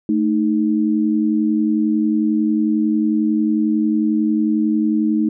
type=tone pair together; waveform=sine; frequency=220 / 311.1 Hz; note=A3 / D#4; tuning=0 / 0 cents; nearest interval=tritone; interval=600 cents; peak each=-17 dBFS; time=0.09-5.29 s; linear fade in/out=2 ms; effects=none